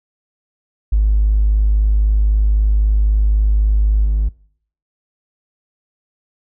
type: tone with level steps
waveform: triangle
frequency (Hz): 51.91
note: G#1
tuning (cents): 0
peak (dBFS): -6 / -9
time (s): 0.92-4.29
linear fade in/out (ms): 10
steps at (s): 4.05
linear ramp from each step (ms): 5
effects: noise-tail reverb RT60 0.6 s tail -25 dB re dry + tanh soft clip ceiling -8 dBFS